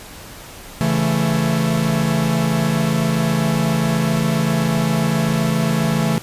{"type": "chord", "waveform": "45% pulse", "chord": "A major", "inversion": "first", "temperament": "equal with one note detuned", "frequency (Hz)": [138.59, 166.15, 220], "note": ["C#3", "E3", "A3"], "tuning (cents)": [0, 14, 0], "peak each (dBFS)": [-22, -19, -20], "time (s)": [0.81, 6.18], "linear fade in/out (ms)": 0, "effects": ["pink hiss -37 dBFS RMS until 6.22 s", "resampled to 32000 Hz"]}